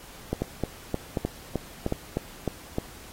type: two click trains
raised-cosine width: 2 ms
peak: -12 / -12 dBFS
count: 9 / 3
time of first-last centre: 0.33-2.784 / 0.42-1.924 s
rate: 3.26 / 1.33 Hz
effects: pink hiss -47 dBFS RMS until 3.12 s + AAC 48 kbps